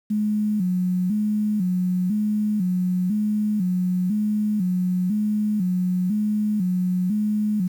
sine tone with vibrato, 196 Hz, G3, in tune, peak -19 dBFS, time 0.1-7.68 s, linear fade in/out 10 ms, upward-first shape square, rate 1 Hz, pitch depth 130 cents each way, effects 8-bit

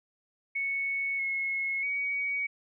sine tone with pitch steps, 2213 / 2176 / 2253 Hz, C#7 / C#7 / C#7, -3 / -33 / +28 cents, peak -28 dBFS, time 0.55-2.47 s, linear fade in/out 10 ms, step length 640 ms, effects none

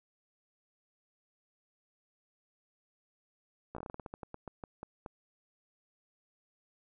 slowing click train, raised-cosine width 1 ms, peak -28 dBFS, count 17, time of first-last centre 3.75-5.062 s, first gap 15 ms, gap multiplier 1.2, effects none

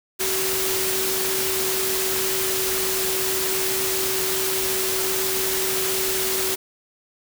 sine tone in noise, 379.8 Hz, F#4, 45 cents sharp, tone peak -27 dBFS, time 0.19-6.56 s, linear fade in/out 20 ms, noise white, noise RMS -24 dBFS, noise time 0.19-6.56 s, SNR -6 dB, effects none

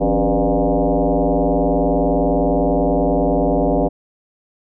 sine tone with frequency modulation, 155.1 Hz, D#3, 5 cents flat, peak -13 dBFS, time 0-3.89 s, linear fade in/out 20 ms, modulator 110 Hz, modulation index 5.3, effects none

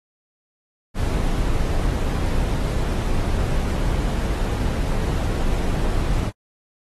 brown noise, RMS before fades -21 dBFS, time 0.94-6.32 s, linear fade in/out 50 ms, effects AAC 32 kbps

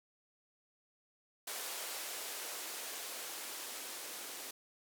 violet noise with band-pass filter sweep, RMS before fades -44 dBFS, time 1.47-4.51 s, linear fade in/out 5 ms, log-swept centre 500 to 320 Hz, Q 1.3, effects none

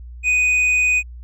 sine tone with hard clipping, 2489 Hz, D#7, in tune, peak -15 dBFS, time 0.23-1.03 s, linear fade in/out 50 ms, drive 4 dB, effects added 60 Hz sine -33 dBFS peak until 1.23 s

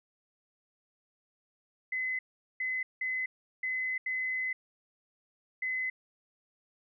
sine tone bursts at uneven times, 2032 Hz, B6, 49 cents sharp, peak -30 dBFS, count 6, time 1.92-2.19 / 2.6-2.83 / 3.01-3.26 / 3.63-3.98 / 4.06-4.53 / 5.62-5.9 s, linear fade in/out 5 ms, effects none

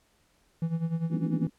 triangle tone with tremolo, 164.81 Hz, E3, in tune, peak -22 dBFS, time 0.62-1.47 s, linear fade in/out 2 ms, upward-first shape sine, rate 10 Hz, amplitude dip 75%
pink band-pass noise, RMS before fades -32 dBFS, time 1.09-1.5 s, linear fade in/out 50 ms, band 200 to 310 Hz, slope 48 dB/octave
effects pink hiss -67 dBFS RMS until 1.58 s + low-pass 12000 Hz 12 dB/octave

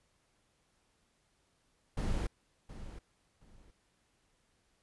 brown noise with echo, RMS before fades -33 dBFS, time 1.97-2.27 s, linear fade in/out 5 ms, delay 720 ms, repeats 2, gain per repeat -13 dB, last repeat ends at 3.71 s, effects pink hiss -74 dBFS RMS until 4.82 s + resampled to 24000 Hz

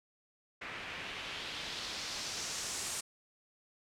white noise with low-pass filter sweep, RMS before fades -41 dBFS, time 0.61-3.01 s, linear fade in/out 10 ms, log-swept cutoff 2100 to 8400 Hz, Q 1.7, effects none

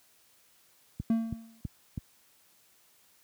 click train, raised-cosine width 5 ms, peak -21 dBFS, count 4, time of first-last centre 1-1.977 s, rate 3.07 Hz
triangle tone with exponential decay, 226.4 Hz, A3, 50 cents sharp, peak -19 dBFS, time 1.1-1.61 s, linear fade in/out 2 ms, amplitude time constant 110 ms
effects white hiss -64 dBFS RMS until 3.23 s + high-pass 60 Hz 12 dB/octave

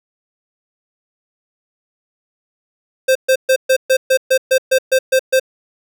square tone bursts, 523.3 Hz, C5, in tune, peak -10 dBFS, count 12, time 3.08-5.398 s, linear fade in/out 10 ms, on 74 ms, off 130 ms, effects none

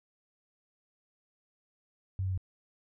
sine tone with pitch steps, 95.1 / 94.12 / 93.14 Hz, F#2 / F#2 / F#2, +48 / +30 / +12 cents, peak -29 dBFS, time 2.19-2.376 s, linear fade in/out 0 ms, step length 62 ms, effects none

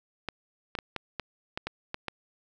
clicks, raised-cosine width 0.3 ms, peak -16 dBFS, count 9, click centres 0.287 / 0.752 / 0.788 / 0.963 / 1.197 / 1.575 / 1.67 / 1.944 / 2.083 s, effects none

